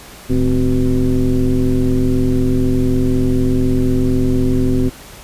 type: tone with frequency modulation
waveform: sine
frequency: 140 Hz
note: C#3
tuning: 18 cents sharp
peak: -11 dBFS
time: 0.29-4.9 s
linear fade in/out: 20 ms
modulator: 118 Hz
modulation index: 1.8
effects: pink hiss -37 dBFS RMS until 5.23 s + resampled to 32000 Hz